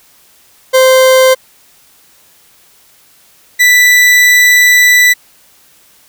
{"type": "tone pair in turn", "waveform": "40% pulse", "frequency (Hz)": [520, 1976.3], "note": ["C5", "B6"], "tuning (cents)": [-11, 1], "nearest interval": "octave + major seventh", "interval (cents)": 2312, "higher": "second", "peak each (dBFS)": -3, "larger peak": "neither", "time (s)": [[0.73, 1.35], [3.59, 5.14]], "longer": "second", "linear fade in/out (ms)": 20, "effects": ["white hiss -46 dBFS RMS until 6.08 s"]}